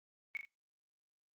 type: tone with echo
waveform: sine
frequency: 2217 Hz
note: C#7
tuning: in tune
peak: -35 dBFS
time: 0.35-0.37 s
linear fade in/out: 0 ms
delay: 40 ms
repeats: 2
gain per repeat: -6 dB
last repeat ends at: 0.45 s
effects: noise-tail reverb RT60 0.2 s tail -24 dB re dry + Opus 32 kbps